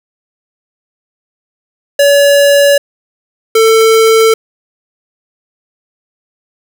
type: tone pair in turn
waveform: square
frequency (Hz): 568 / 446.2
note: C#5 / A4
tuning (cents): +42 / +24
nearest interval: major third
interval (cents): 418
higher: first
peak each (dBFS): -5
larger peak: neither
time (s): 1.99-2.78 / 3.55-4.34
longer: neither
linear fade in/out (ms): 5
effects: none